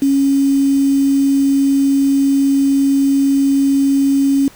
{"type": "tone with quantisation", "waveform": "sine", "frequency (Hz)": 275.5, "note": "C#4", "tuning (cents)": -11, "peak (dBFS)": -10, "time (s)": [0.02, 4.48], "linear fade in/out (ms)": 2, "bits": 5, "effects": ["pink hiss -43 dBFS RMS until 4.55 s"]}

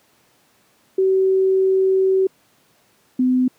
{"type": "tone pair in turn", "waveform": "sine", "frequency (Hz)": [380.7, 254.1], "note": ["F#4", "B3"], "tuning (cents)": [49, 49], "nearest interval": "perfect fifth", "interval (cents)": 700, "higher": "first", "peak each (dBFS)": -13, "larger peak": "neither", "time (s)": [[0.98, 2.27], [3.19, 3.48]], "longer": "first", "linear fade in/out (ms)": 5, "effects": ["pink hiss -58 dBFS RMS until 3.58 s", "high-pass 150 Hz 12 dB/octave"]}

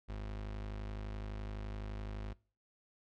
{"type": "tone", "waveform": "35% pulse", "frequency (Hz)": 51.8, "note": "G#1", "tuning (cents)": -4, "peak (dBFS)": -38, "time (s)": [0.08, 2.34], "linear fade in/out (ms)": 20, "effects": ["noise-tail reverb RT60 0.4 s tail -23 dB re dry", "low-pass 4000 Hz 12 dB/octave"]}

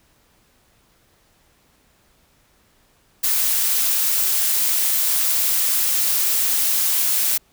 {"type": "noise", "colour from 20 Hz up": "blue", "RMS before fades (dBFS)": -19, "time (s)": [3.23, 7.38], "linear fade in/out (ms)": 10, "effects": ["pink hiss -59 dBFS RMS until 7.52 s"]}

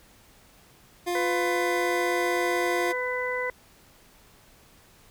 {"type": "tone", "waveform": "25% pulse", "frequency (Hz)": 351.9, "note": "F4", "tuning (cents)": 13, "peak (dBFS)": -22, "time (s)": [1.06, 2.93], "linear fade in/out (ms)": 20}
{"type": "harmonic tone", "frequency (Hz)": 500, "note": "B4", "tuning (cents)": 21, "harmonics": [1, 2, 3, 4], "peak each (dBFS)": [-30, -34, -37, -30], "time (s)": [1.15, 3.5], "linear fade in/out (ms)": 2}
{"effects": ["pink hiss -56 dBFS RMS until 5.1 s"]}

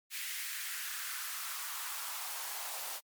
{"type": "noise with high-pass filter sweep", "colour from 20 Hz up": "white", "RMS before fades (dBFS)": -40, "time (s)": [0.1, 3.01], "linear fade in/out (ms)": 50, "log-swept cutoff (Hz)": [2100, 680], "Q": 2.4, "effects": ["MP3 96 kbps"]}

